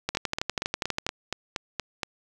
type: two click trains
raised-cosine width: 0.2 ms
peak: -9 / -11 dBFS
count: 13 / 9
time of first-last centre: 0.09-1.066 / 0.15-2.032 s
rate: 12.3 / 4.25 Hz
effects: 7-bit